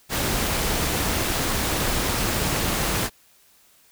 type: noise with amplitude modulation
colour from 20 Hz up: pink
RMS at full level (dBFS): -22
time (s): 0.09-3.1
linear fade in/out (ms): 50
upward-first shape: sine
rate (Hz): 238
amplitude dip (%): 40
effects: white hiss -57 dBFS RMS until 3.91 s